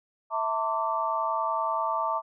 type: tone cluster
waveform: sine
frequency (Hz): 654 / 899 / 1050 / 1160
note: E5 / A5 / C6 / D6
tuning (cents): -14 / +37 / +6 / -22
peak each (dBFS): -32 / -29 / -35 / -29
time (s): 0.3-2.22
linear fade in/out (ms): 50
effects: none